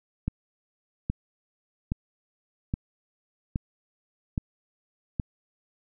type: click train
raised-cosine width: 5 ms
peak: -14 dBFS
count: 7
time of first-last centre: 0.28-5.198 s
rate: 1.22 Hz
effects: none